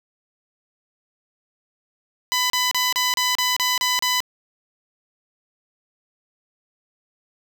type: tone bursts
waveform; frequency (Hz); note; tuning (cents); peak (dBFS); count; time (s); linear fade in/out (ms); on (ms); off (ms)
10% pulse; 1000; B5; +21; -10; 9; 2.32-4.204; 0; 180; 33
effects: none